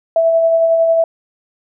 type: tone with tremolo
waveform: sine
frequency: 659 Hz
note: E5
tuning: 1 cent flat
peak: -8 dBFS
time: 0.16-1.04 s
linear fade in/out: 2 ms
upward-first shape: sine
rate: 11 Hz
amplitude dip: 30%
effects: none